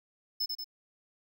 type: tone with echo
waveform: square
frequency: 5230 Hz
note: E8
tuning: 15 cents flat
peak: -29 dBFS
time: 0.4-0.46 s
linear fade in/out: 10 ms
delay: 92 ms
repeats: 2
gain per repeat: -4 dB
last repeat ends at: 0.644 s
effects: none